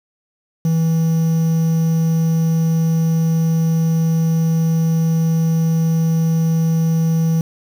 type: tone with quantisation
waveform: triangle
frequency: 162.8 Hz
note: E3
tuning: 21 cents flat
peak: -11 dBFS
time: 0.65-7.41 s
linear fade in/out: 2 ms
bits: 6
effects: none